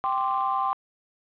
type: chord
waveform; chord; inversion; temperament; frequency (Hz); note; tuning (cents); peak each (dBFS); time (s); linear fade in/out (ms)
sine; G suspended fourth; none; just; 784 / 1045.3 / 1176; G5 / C6 / D6; 0 / -2 / +2; -27 / -26 / -29; 0.04-0.73; 0
type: clicks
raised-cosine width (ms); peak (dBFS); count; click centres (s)
0.2; -28; 11; 0.062 / 0.094 / 0.125 / 0.179 / 0.21 / 0.242 / 0.28 / 0.31 / 0.343 / 0.378 / 0.409
effects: resampled to 8000 Hz + 8-bit